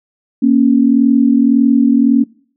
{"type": "tone pair together", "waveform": "sine", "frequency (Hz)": [235.4, 277.2], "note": ["A#3", "C#4"], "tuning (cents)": [17, 0], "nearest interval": "minor third", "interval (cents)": 283, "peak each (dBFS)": -10, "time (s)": [0.42, 2.24], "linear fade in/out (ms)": 10, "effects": ["noise-tail reverb RT60 0.5 s tail -23 dB re dry"]}